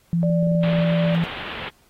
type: tone with pitch glide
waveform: sine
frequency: 169.3 to 168.03 Hz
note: E3 to E3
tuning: +46 to +33 cents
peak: -17 dBFS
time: 0.13-1.24 s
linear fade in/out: 0 ms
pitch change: -13 cents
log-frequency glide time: 0.54-0.66 s
type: tone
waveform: sine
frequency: 587.3 Hz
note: D5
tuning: in tune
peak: -23 dBFS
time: 0.23-1.15 s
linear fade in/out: 0 ms
type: clicks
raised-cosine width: 3 ms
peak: -26 dBFS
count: 9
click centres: 0.241 / 0.3 / 0.428 / 0.471 / 0.517 / 0.551 / 0.639 / 0.732 / 0.788 s
type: low-pass noise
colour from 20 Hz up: white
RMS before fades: -33 dBFS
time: 0.63-1.69 s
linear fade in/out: 2 ms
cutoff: 3400 Hz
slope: 48 dB/octave
effects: pink hiss -59 dBFS RMS until 1.89 s + AAC 48 kbps